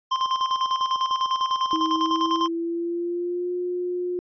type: tone with tremolo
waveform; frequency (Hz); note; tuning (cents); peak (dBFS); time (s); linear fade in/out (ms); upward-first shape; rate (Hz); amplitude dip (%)
square; 1046.5; C6; 0; -20; 0.11-2.48; 10; square; 10; 60
type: tone with pitch glide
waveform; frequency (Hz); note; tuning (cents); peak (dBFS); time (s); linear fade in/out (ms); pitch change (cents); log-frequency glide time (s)
sine; 320.2 to 357.3; D#4 to F4; +50 to +40; -24; 1.73-4.19; 0; +190; 1.93-3.52
effects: resampled to 11025 Hz